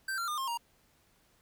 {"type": "tone with pitch steps", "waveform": "square", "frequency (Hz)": [1561, 1374.7, 1210.7, 1066.2, 939], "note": ["G6", "F6", "D#6", "C6", "A#5"], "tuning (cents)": [-8, -28, -48, 32, 12], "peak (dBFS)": -33, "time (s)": [0.08, 0.575], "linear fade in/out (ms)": 5, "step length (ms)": 99, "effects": ["pink hiss -68 dBFS RMS until 1.41 s"]}